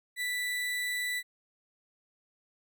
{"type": "tone", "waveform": "35% pulse", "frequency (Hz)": 1975.5, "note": "B6", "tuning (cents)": 0, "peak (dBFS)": -29, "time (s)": [0.16, 1.23], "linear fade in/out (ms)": 50, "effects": []}